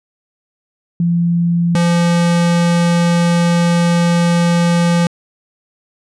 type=tone pair in turn; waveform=sine / square; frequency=171.2 / 171.8 Hz; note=F3 / F3; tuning=-34 / -28 cents; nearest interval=unison; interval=6 cents; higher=second; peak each=-11 dBFS; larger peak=neither; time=1-1.75 / 1.75-5.07 s; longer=second; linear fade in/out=2 ms; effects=resampled to 22050 Hz